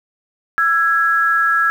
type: tone pair together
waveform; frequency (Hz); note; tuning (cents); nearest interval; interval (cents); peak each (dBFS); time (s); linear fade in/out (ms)
sine; 1338.1 / 1661.2; E6 / G#6; +26 / 0; major third; 374; -15; 0.58-1.7; 0
effects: 7-bit